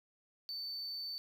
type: tone with amplitude modulation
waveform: triangle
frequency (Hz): 4534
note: C#8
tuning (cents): +38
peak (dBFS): -37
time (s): 0.49-1.18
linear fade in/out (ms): 0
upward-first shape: sine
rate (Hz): 161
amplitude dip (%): 25
effects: none